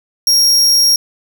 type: tone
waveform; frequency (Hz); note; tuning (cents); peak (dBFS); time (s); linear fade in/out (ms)
40% pulse; 5588; F8; 0; -7; 0.27-0.96; 2
effects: none